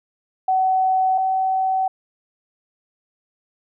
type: tone pair in turn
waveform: sine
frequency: 754 / 759.2 Hz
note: F#5 / F#5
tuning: +32 / +44 cents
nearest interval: unison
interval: 12 cents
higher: second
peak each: -15 / -17 dBFS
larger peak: first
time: 0.48-1.18 / 1.18-1.88 s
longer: neither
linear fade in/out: 5 ms
effects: none